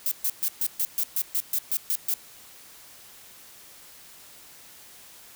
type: noise bursts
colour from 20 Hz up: violet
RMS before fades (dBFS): -25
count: 12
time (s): 0.06-2.138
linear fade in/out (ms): 0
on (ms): 54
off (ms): 130
effects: white hiss -49 dBFS RMS until 5.35 s